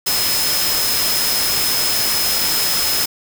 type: tone in noise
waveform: sine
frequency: 5130 Hz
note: E8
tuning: 48 cents flat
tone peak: -20 dBFS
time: 0.06-3.06 s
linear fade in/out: 10 ms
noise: white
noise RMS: -19 dBFS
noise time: 0.06-3.06 s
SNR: -4 dB
effects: none